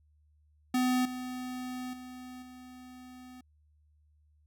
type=tone with level steps; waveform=square; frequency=252.5 Hz; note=B3; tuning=39 cents sharp; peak=-26 / -37 / -44 / -48 dBFS; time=0.74-3.41 s; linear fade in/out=5 ms; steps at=1.05 / 1.93 / 2.42 s; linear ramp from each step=5 ms; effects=added 75 Hz sine -63 dBFS peak until 4.46 s